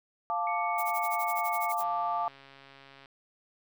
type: chord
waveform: sine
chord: D minor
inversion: first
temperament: equal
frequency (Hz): 698.5 / 880 / 1174.7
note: F5 / A5 / D6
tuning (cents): 0 / 0 / 0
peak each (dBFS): -32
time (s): 0.3-2.28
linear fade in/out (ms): 0
type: tone with pitch glide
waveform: sine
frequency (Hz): 2218 to 2199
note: C#7 to C#7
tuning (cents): 0 to -14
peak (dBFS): -36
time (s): 0.47-1.72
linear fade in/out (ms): 2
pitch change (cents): -14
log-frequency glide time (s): 0.6-1.59
type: noise with tremolo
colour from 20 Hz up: violet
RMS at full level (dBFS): -38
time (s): 0.78-1.85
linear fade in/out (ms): 2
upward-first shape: sine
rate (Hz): 12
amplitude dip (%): 100
type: click train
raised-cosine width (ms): 0.3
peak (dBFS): -36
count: 172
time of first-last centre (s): 1.81-3.058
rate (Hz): 137
effects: none